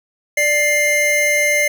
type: tone pair together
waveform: square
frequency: 590 / 2104 Hz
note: D5 / C7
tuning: +8 / +9 cents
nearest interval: octave + minor seventh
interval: 2201 cents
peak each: -20 / -15 dBFS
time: 0.37-1.68 s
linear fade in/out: 5 ms
effects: none